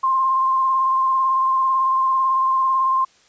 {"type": "tone with vibrato", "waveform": "sine", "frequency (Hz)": 1055, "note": "C6", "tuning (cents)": 14, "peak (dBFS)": -15, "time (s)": [0.03, 3.05], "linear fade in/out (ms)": 10, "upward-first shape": "triangle", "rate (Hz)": 18, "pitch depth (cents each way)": 25, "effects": ["white hiss -55 dBFS RMS until 3.28 s", "resampled to 16000 Hz"]}